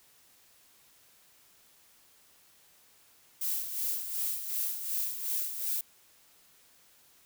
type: noise with tremolo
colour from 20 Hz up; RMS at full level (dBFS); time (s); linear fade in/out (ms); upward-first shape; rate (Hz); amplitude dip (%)
violet; -31; 3.41-5.81; 5; sine; 2.7; 60
effects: white hiss -62 dBFS RMS until 7.25 s